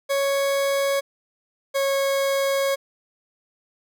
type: tone pair in turn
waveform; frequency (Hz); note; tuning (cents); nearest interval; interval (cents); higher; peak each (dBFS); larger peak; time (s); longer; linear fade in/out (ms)
40% pulse; 554.4 / 549; C#5 / C#5; 0 / -17; unison; 17; first; -19; neither; 0.09-1.01 / 1.74-2.76; second; 20
effects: none